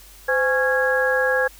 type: harmonic tone with a mistuned harmonic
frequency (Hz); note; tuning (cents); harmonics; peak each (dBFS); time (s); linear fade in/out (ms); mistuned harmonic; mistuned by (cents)
275.6; C#4; -10; 2 / 3 / 4 / 5 / 6; -20 / -28 / -32 / -31 / -20; 0.28-1.48; 10; 2; -120
effects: added 48 Hz sine -47 dBFS peak until 1.59 s + white hiss -47 dBFS RMS until 1.59 s

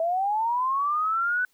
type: linear sweep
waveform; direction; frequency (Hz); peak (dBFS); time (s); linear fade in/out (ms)
sine; up; 645 to 1507; -22; 0-1.45; 2
effects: white hiss -67 dBFS RMS until 1.53 s

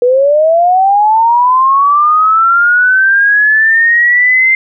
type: linear sweep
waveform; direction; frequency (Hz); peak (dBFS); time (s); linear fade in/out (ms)
sine; up; 480 to 2093; -5; 0.02-4.55; 2
effects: none

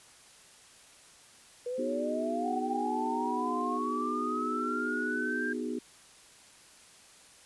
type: linear sweep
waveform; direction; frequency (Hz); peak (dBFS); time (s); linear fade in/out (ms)
sine; up; 483 to 1604; -32; 1.66-5.53; 5
type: chord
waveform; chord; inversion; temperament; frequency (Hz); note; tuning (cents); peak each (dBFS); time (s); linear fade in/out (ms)
sine; G# minor seventh; first; equal; 246.9 / 311.1 / 370 / 415.3; B3 / D#4 / F#4 / G#4; 0 / 0 / 0 / 0; -35 / -38 / -39 / -39; 1.78-5.79; 5
type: tone with pitch glide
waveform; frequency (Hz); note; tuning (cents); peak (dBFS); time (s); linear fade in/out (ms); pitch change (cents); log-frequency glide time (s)
sine; 769 to 713.4; G5 to F5; -33 to +37; -37; 2.42-3.8; 50; -130; 3.29-3.55
effects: white hiss -56 dBFS RMS until 7.45 s + resampled to 24000 Hz

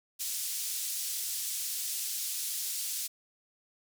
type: band-pass noise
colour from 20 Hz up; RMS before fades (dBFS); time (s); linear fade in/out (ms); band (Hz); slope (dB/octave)
white; -35; 0.19-3.08; 20; 4400 to 13000; 12
effects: none

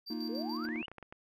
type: tone with tremolo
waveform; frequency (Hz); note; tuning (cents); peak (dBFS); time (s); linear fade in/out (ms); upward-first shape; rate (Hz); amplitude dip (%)
triangle; 4681; D8; -7; -40; 0.06-0.67; 20; square; 6.9; 65
type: chord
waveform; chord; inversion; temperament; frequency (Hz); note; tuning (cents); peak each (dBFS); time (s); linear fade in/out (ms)
triangle; Bb suspended fourth; none; equal; 233.1 / 311.1 / 349.2; Bb3 / Eb4 / F4; 0 / 0 / 0; -36 / -37 / -42; 0.1-0.82; 5
type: exponential sweep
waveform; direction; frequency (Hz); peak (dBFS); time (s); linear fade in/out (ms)
sine; up; 421.6 to 3000; -40; 0.29-0.86; 5
type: clicks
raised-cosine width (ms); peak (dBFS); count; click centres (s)
0.5; -32; 9; 0.652 / 0.688 / 0.759 / 0.828 / 0.882 / 0.916 / 0.983 / 1.027 / 1.125
effects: none

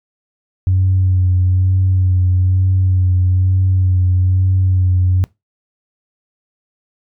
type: tone with vibrato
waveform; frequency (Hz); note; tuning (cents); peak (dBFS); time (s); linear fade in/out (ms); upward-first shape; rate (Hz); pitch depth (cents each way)
sine; 92.5; F#2; 0; -9; 0.67-5.24; 0; sine; 1.1; 26
effects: noise-tail reverb RT60 0.2 s tail -23 dB re dry + tanh soft clip ceiling -6 dBFS

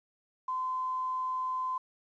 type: tone with quantisation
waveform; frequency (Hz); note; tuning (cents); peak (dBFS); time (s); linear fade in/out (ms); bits
sine; 1027; C6; -33; -30; 0.48-1.78; 5; 10
effects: resampled to 16000 Hz

